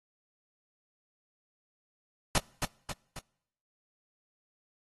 pink noise with echo, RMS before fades -25 dBFS, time 2.35-2.38 s, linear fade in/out 0 ms, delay 270 ms, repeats 3, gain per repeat -6 dB, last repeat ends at 3.19 s, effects noise-tail reverb RT60 0.8 s tail -26 dB re dry + AAC 32 kbps

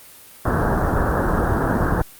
pink low-pass noise, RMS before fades -19 dBFS, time 0.45-2.02 s, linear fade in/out 5 ms, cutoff 1700 Hz, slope 96 dB/octave, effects white hiss -44 dBFS RMS until 2.19 s + Opus 32 kbps

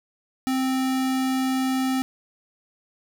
square tone, 261.6 Hz, C4, in tune, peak -22 dBFS, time 0.47-2.02 s, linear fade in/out 0 ms, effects none

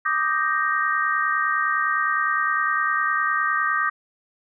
sine chord, Eb major seventh, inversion third, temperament equal, 1174.7 / 1244.5 / 1568 / 1864.7 Hz, D6 / Eb6 / G6 / Bb6, 0 / 0 / 0 / 0 cents, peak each -25 dBFS, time 0.05-3.9 s, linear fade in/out 10 ms, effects none

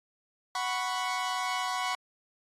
sawtooth chord, F# suspended fourth, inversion none, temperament equal, 740 / 987.8 / 1108.7 Hz, F#5 / B5 / C#6, 0 / 0 / 0 cents, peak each -30 dBFS, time 0.55-1.95 s, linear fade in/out 2 ms, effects low-pass 8000 Hz 12 dB/octave + AAC 64 kbps

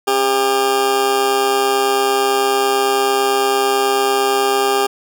20% pulse tone with amplitude modulation, 401.4 Hz, G4, 41 cents sharp, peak -6 dBFS, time 0.07-4.87 s, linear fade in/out 10 ms, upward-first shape sine, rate 129 Hz, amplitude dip 55%, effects none

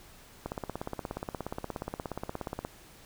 click train, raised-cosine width 1 ms, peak -20 dBFS, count 38, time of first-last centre 0.46-2.649 s, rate 16.9 Hz, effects pink hiss -54 dBFS RMS until 3.05 s

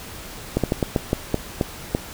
slowing click train, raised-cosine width 2 ms, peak -5 dBFS, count 9, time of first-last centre 0.57-1.949 s, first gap 67 ms, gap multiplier 1.26, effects pink hiss -37 dBFS RMS until 2.13 s

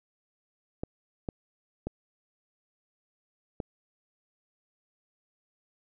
clicks, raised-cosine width 2 ms, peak -19 dBFS, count 4, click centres 0.835 / 1.288 / 1.87 / 3.602 s, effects none

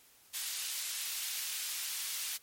pink high-pass noise, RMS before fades -38 dBFS, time 0.33-2.38 s, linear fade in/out 20 ms, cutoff 3000 Hz, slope 12 dB/octave, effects white hiss -62 dBFS RMS until 2.42 s + MP3 64 kbps

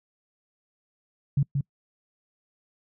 sine tone with echo, 140 Hz, C#3, 18 cents sharp, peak -18 dBFS, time 1.37-1.43 s, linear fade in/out 5 ms, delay 180 ms, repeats 1, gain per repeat -4 dB, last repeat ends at 1.61 s, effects noise-tail reverb RT60 0.1 s tail -26 dB re dry

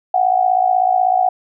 sine tone with amplitude modulation, 740 Hz, F#5, in tune, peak -8 dBFS, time 0.14-1.29 s, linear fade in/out 5 ms, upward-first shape sine, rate 56.2 Hz, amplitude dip 80%, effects none

